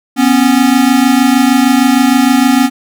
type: tone pair together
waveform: square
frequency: 246.9 / 273.4 Hz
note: B3 / C#4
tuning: 0 / -24 cents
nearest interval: major second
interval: 176 cents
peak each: -10 dBFS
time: 0.16-2.7 s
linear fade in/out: 50 ms
effects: none